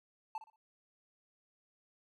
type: tone with echo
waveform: triangle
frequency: 879 Hz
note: A5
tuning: 2 cents flat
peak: -35 dBFS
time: 0.35-0.38 s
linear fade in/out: 2 ms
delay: 60 ms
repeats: 3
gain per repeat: -12 dB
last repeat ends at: 0.56 s
effects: none